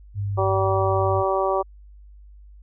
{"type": "tone with pitch glide", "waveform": "sine", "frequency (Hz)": [100.6, 98.19], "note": ["G2", "G2"], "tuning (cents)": [45, 3], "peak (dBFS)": -23, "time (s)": [0.14, 1.24], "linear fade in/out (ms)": 50, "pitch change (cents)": -42, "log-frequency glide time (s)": [0.25, 1]}
{"type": "harmonic tone", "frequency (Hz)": 191.8, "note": "G3", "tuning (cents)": -37, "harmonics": [2, 3, 4, 5, 6], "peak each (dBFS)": [-24, -24, -26, -28, -27], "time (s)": [0.37, 1.63], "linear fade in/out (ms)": 20}
{"effects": ["added 50 Hz sine -43 dBFS peak until 2.62 s"]}